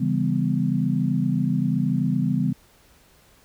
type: chord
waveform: sine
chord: C# half-diminished seventh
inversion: none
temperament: just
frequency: 138.59 / 166.31 / 199.57 / 249.5 Hz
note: C#3 / E3 / G3 / B3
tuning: 0 / +16 / +31 / +18 cents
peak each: -25 dBFS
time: 0-2.53 s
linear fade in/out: 10 ms
effects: pink hiss -56 dBFS RMS until 3.44 s